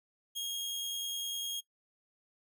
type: tone with amplitude modulation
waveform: sawtooth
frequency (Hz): 3261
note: G#7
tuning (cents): -32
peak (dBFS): -31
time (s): 0.35-1.61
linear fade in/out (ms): 20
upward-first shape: sine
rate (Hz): 89.9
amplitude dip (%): 25
effects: noise-tail reverb RT60 0.1 s tail -21 dB re dry